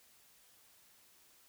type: silence
effects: white hiss -65 dBFS RMS until 1.48 s